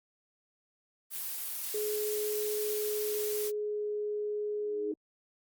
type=noise; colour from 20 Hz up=blue; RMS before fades=-37 dBFS; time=1.1-3.52 s; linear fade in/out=50 ms
type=tone with pitch glide; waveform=sine; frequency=422.4 to 418.5 Hz; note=G#4 to G#4; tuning=+29 to +13 cents; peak=-31 dBFS; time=1.74-4.92 s; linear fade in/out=5 ms; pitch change=-16 cents; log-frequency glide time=3.08-3.86 s
type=tone with exponential growth; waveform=sine; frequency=310 Hz; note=D#4; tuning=6 cents flat; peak=-33 dBFS; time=4.48-4.94 s; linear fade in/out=5 ms; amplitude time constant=100 ms
effects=Opus 32 kbps